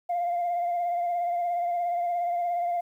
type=tone with vibrato; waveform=sine; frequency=698.5 Hz; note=F5; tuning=in tune; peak=-23 dBFS; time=0.09-2.81 s; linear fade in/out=10 ms; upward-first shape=triangle; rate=17 Hz; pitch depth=37 cents each way; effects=tanh soft clip ceiling -22 dBFS + 10-bit